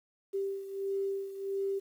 sine beating tone pair, 392 / 393.5 Hz, G4 / G4, 0 / +7 cents, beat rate 1.5 Hz, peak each -33 / -38 dBFS, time 0.33-1.8 s, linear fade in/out 20 ms, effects 10-bit

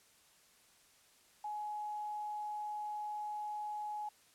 sine tone with quantisation, 841 Hz, G#5, 22 cents sharp, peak -38 dBFS, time 1.44-4.09 s, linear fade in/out 5 ms, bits 11, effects white hiss -66 dBFS RMS until 4.34 s + low-pass 11000 Hz 12 dB/octave

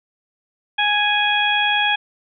harmonic tone, 830.6 Hz, G#5, in tune, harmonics 1 / 2 / 3 / 4, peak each -21 / -21 / -21 / -21 dBFS, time 0.78-1.96 s, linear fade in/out 10 ms, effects none

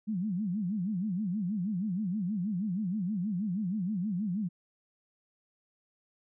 sine tone with vibrato, 194.9 Hz, G3, 10 cents flat, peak -29 dBFS, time 0.07-4.49 s, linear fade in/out 20 ms, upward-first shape sine, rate 6.3 Hz, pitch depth 220 cents each way, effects none

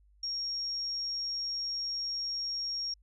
sine tone, 5570 Hz, F8, 5 cents flat, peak -32 dBFS, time 0.23-2.94 s, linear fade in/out 5 ms, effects added 50 Hz sine -60 dBFS peak until 3.02 s

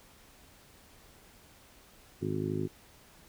harmonic tone, 51.91 Hz, G#1, in tune, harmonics 2 / 3 / 4 / 5 / 6 / 7 / 8, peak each -38 / -36 / -42 / -37 / -41 / -35 / -43 dBFS, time 2.21-2.68 s, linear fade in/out 20 ms, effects pink hiss -58 dBFS RMS until 3.28 s

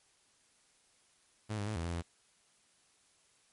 sawtooth tone with pitch steps, 107.9 / 101.9 / 108.2 / 83.2 / 85.7 / 84.9 Hz, A2 / G#2 / A2 / E2 / F2 / F2, -33 / -32 / -29 / +17 / -32 / -48 cents, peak -31 dBFS, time 1.49-2.024 s, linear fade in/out 20 ms, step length 89 ms, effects white hiss -69 dBFS RMS until 3.52 s + MP3 48 kbps

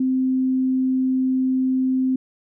sine tone, 259.7 Hz, C4, 13 cents flat, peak -17 dBFS, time 0-2.16 s, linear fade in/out 5 ms, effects none

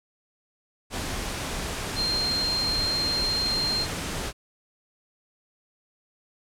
sine tone in noise, 4186 Hz, C8, in tune, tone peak -24 dBFS, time 1.95-3.87 s, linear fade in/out 50 ms, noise pink, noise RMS -31 dBFS, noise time 0.9-4.33 s, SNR +4 dB, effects low-pass 10000 Hz 12 dB/octave

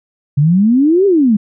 sine exponential two-way sweep, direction up then down, 137 to 410 to 198.6 Hz, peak -7 dBFS, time 0.37-1.37 s, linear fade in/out 10 ms, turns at 1.06 s, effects none

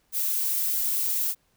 violet noise, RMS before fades -26 dBFS, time 0.12-1.35 s, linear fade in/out 50 ms, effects pink hiss -68 dBFS RMS until 1.56 s

